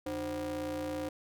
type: ring-modulated tone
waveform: square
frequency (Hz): 110.5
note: A2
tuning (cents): +8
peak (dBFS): -32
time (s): 0.06-1.09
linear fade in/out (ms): 5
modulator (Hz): 413
effects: none